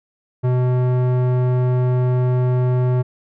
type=tone with low-pass filter; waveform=square; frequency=125.6 Hz; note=B2; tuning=30 cents sharp; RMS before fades=-17 dBFS; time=0.43-3.03 s; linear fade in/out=20 ms; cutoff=880 Hz; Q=0.62; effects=none